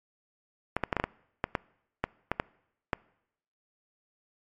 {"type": "clicks", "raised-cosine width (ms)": 0.5, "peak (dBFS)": -11, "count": 12, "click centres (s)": [0.766, 0.837, 0.928, 0.967, 0.999, 1.04, 1.441, 1.552, 2.04, 2.316, 2.399, 2.932], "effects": ["noise-tail reverb RT60 0.8 s tail -24 dB re dry", "MP3 64 kbps"]}